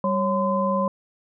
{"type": "tone cluster", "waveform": "sine", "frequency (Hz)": [195.2, 550, 1024], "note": ["G3", "C#5", "C6"], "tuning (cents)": [-7, -14, -38], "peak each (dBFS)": -24, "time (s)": [0.04, 0.88], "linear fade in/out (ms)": 2, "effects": []}